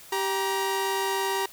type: tone pair together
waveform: sawtooth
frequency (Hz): 390 / 946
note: G4 / A#5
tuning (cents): -9 / +25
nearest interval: octave + minor third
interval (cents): 1534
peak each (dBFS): -24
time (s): 0.12-1.46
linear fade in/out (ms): 5
effects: white hiss -48 dBFS RMS until 1.52 s